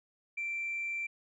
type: tone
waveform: sine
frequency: 2349 Hz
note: D7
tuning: in tune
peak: -32 dBFS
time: 0.37-1.07 s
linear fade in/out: 10 ms
effects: tanh soft clip ceiling -29 dBFS